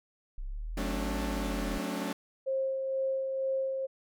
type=linear two-way sweep; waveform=sine; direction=up then down; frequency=31.04 to 55.1 to 41.7 Hz; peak=-34 dBFS; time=0.38-1.78 s; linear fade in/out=0 ms; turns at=1.2 s
type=chord; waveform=sawtooth; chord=D major seventh; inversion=first; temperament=equal with one note detuned; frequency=185 / 220 / 270.5 / 293.7 Hz; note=F#3 / A3 / C#4 / D4; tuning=0 / 0 / -42 / 0 cents; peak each=-34 dBFS; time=0.77-2.13 s; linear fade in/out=5 ms
type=tone with tremolo; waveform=sine; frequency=533 Hz; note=C5; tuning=32 cents sharp; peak=-27 dBFS; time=2.46-3.87 s; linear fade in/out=20 ms; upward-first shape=sine; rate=2.1 Hz; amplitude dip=35%
effects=none